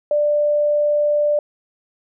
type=tone; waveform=sine; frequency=591 Hz; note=D5; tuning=11 cents sharp; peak=-14 dBFS; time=0.11-1.39 s; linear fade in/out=2 ms; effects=none